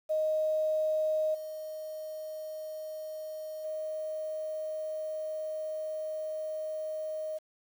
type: tone with level steps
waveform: sine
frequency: 622.3 Hz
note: D#5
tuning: in tune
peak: -26 / -37 / -33 dBFS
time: 0.09-7.39 s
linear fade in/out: 20 ms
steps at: 1.34 / 3.64 s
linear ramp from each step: 10 ms
effects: 9-bit